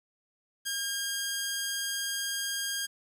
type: tone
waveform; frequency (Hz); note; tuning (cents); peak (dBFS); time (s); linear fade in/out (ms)
10% pulse; 1616; G#6; -48; -22; 0.65-2.87; 20
effects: 10-bit